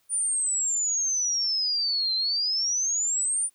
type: exponential two-way sweep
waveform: sine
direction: down then up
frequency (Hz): 9440 to 4070 to 9440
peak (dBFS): -23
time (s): 0.09-3.5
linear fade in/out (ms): 50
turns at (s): 2.15
effects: white hiss -68 dBFS RMS until 3.54 s